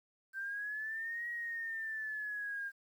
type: linear two-way sweep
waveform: sine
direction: up then down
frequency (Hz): 1556 to 1904 to 1603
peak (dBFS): -37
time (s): 0.33-2.72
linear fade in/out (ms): 50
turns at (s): 1.28
effects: 11-bit